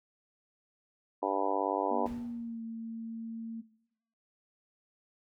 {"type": "harmonic tone", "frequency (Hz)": 98.1, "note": "G2", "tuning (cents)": 2, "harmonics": [3, 4, 5, 6, 7, 8, 9, 10], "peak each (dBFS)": [-37, -37, -37, -37, -37, -37, -37, -37], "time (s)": [1.22, 2.07], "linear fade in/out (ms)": 10}
{"type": "tone with pitch glide", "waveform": "sine", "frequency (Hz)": [238.6, 226.9], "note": ["A#3", "A#3"], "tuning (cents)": [41, -47], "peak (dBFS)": -36, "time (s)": [1.9, 3.62], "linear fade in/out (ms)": 20, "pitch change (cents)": -88, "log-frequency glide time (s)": [2.25, 2.63]}
{"type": "noise with exponential decay", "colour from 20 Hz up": "brown", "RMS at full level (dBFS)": -39, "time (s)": [2.06, 2.62], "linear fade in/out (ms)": 1, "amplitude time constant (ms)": 120}
{"effects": ["noise-tail reverb RT60 0.8 s tail -19 dB re dry", "high-pass 60 Hz 12 dB/octave"]}